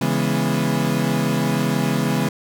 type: chord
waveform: 35% pulse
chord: C# minor seventh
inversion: none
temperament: equal with one note detuned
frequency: 138.59 / 164.81 / 205.3 / 246.9 Hz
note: C#3 / E3 / G#3 / B3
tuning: 0 / 0 / -20 / 0 cents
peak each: -22 dBFS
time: 0.01-2.29 s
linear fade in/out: 5 ms
effects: none